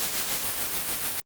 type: noise with tremolo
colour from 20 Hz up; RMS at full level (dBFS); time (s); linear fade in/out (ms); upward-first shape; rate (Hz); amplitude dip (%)
white; -27; 0-1.2; 0; sine; 6.8; 40
effects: Opus 48 kbps